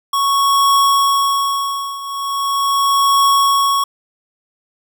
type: tone with tremolo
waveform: square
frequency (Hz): 1108.7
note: C#6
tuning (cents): 0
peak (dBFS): -10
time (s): 0.13-3.84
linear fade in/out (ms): 5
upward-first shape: triangle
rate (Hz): 0.4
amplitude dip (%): 85
effects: none